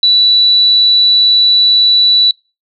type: tone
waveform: sine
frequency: 3951 Hz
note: B7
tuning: in tune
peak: -5 dBFS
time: 0.03-2.31 s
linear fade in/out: 2 ms
effects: noise-tail reverb RT60 0.3 s tail -26 dB re dry